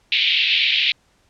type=band-pass noise; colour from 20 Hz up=pink; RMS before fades=-18 dBFS; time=0.12-0.92 s; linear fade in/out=2 ms; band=2300 to 3900 Hz; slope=48 dB/octave; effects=pink hiss -60 dBFS RMS until 1.29 s + low-pass 8000 Hz 12 dB/octave